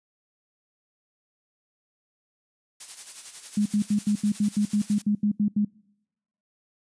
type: noise with tremolo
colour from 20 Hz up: blue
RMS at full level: -36 dBFS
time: 2.8-5.02 s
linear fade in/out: 5 ms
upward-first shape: sine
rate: 11 Hz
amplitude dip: 60%
type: tone bursts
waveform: sine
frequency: 207.7 Hz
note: G#3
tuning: in tune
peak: -19 dBFS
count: 13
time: 3.57-5.649 s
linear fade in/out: 5 ms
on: 87 ms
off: 79 ms
effects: noise-tail reverb RT60 0.9 s tail -26 dB re dry + resampled to 22050 Hz